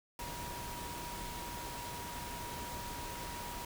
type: tone in noise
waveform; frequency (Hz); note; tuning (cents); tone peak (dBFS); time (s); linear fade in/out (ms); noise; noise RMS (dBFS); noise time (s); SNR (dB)
sine; 957; A#5; +45; -45; 0.19-3.65; 2; pink; -44; 0.19-3.65; -4
effects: none